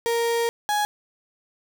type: tone pair in turn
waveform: 35% pulse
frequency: 466.2 / 833.3 Hz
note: A#4 / G#5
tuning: 0 / +6 cents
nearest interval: minor seventh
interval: 1006 cents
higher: second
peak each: -19 dBFS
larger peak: neither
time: 0.06-0.49 / 0.69-0.85 s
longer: first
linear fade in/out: 0 ms
effects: none